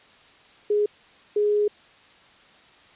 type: tone bursts at uneven times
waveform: sine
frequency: 416.2 Hz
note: G#4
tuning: 4 cents sharp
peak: -18 dBFS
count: 2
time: 0.7-0.86 / 1.36-1.68 s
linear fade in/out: 5 ms
effects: white hiss -53 dBFS RMS until 2.95 s + resampled to 8000 Hz